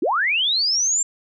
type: linear sweep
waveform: sine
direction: up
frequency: 258.4 to 7459 Hz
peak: -17 dBFS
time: 0.02-1.03 s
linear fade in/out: 5 ms
effects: none